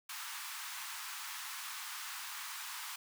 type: high-pass noise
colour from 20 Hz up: pink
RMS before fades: -44 dBFS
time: 0.09-2.96 s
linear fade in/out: 5 ms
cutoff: 920 Hz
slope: 48 dB/octave
effects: none